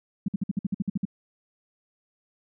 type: tone bursts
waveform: sine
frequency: 196 Hz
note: G3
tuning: in tune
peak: -22 dBFS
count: 11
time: 0.26-1.053 s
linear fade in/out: 5 ms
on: 23 ms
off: 54 ms
effects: none

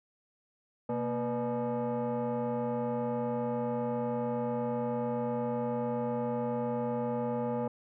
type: tone with frequency modulation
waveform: sine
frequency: 127.3 Hz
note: C3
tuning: 47 cents flat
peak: -28 dBFS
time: 0.89-7.68 s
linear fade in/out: 5 ms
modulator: 362 Hz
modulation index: 1.9
effects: tanh soft clip ceiling -26 dBFS

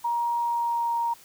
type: tone with pitch glide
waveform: sine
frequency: 944 to 935.3 Hz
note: A#5 to A#5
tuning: +22 to +6 cents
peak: -23 dBFS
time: 0.04-1.14 s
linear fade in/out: 10 ms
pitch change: -16 cents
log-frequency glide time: 0.4-0.95 s
effects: white hiss -52 dBFS RMS until 1.24 s

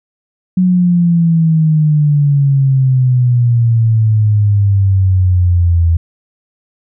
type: exponential sweep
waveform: sine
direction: down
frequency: 185 to 82.5 Hz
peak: -7 dBFS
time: 0.57-5.97 s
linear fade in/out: 5 ms
effects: none

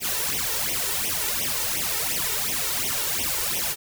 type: noise with flanger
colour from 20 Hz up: white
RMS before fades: -26 dBFS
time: 0-3.76 s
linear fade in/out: 50 ms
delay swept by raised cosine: 0.33 to 2.23 ms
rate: 2.8 Hz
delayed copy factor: +1
effects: none

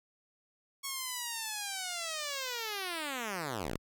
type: linear sweep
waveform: 5% pulse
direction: down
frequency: 1108.7 to 30.87 Hz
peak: -24 dBFS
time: 0.83-3.78 s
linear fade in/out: 20 ms
effects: none

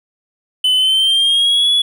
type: tone with pitch glide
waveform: triangle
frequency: 3022 to 3392 Hz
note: F#7 to G#7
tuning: +36 to +36 cents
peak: -9 dBFS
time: 0.64-1.82 s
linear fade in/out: 5 ms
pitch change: +200 cents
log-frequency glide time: 0.75-1.7 s
effects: none

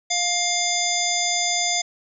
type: harmonic tone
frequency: 704 Hz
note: F5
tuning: 14 cents sharp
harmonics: 1 / 3 / 5 / 7 / 9 / 10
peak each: -27 / -27 / -27 / -27 / -27 / -27 dBFS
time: 0.1-1.82 s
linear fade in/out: 10 ms
effects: none

